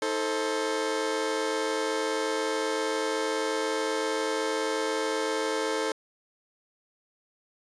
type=chord; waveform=sawtooth; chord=A diminished; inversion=second; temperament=just; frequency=316.8 / 440 / 528 Hz; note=Eb4 / A4 / C5; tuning=+31 / 0 / +16 cents; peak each=-30 / -25 / -28 dBFS; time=0.02-5.92 s; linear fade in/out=2 ms; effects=resampled to 22050 Hz